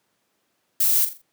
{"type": "noise with echo", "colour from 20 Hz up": "violet", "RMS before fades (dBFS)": -19, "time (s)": [0.8, 1.05], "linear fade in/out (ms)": 5, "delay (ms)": 42, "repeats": 4, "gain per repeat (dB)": -9, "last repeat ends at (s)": 1.218, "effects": ["pink hiss -70 dBFS RMS until 1.32 s", "high-pass 200 Hz 12 dB/octave"]}